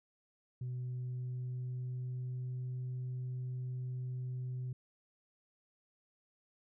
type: tone with pitch glide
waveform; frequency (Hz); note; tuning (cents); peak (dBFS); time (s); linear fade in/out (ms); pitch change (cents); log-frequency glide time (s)
sine; 125.3 to 126.76; B2 to B2; +25 to +46; -35; 0.61-4.73; 5; +21; 0.85-2.8
effects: tanh soft clip ceiling -35 dBFS